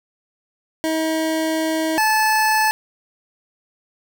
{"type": "tone pair in turn", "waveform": "25% pulse", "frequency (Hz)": [318.9, 868.7], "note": ["D#4", "A5"], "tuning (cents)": [43, -22], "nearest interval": "octave + perfect fourth", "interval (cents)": 1735, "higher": "second", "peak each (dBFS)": [-15, -11], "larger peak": "second", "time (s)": [[0.84, 1.98], [1.98, 2.71]], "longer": "first", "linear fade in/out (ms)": 0, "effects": []}